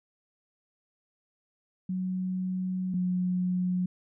sine tone pair in turn, 185 / 181.51 Hz, F#3 / F#3, 0 / -33 cents, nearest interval unison, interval 33 cents, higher first, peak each -28 / -25 dBFS, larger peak second, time 1.89-2.94 / 2.94-3.86 s, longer first, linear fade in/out 5 ms, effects none

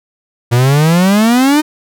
45% pulse exponential sweep, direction up, 116.54 to 311.1 Hz, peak -7 dBFS, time 0.51-1.62 s, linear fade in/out 20 ms, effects none

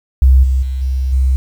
sine tone with level steps, 65.41 Hz, C2, in tune, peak -4 / -10 / -16 / -13 / -9 dBFS, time 0.22-1.36 s, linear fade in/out 0 ms, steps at 0.43 / 0.62 / 0.81 / 1.12 s, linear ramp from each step 10 ms, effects 7-bit

